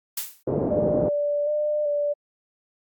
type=noise with exponential decay; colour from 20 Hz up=blue; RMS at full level=-24 dBFS; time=0.17-0.43 s; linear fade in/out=5 ms; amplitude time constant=56 ms
type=low-pass noise; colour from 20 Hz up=white; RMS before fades=-24 dBFS; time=0.47-1.09 s; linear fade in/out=5 ms; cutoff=540 Hz; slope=24 dB/octave
type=tone with vibrato; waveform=sine; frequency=591 Hz; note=D5; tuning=11 cents sharp; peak=-21 dBFS; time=0.7-2.14 s; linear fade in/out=20 ms; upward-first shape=square; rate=1.3 Hz; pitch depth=23 cents each way
effects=high-pass 100 Hz 12 dB/octave + Opus 48 kbps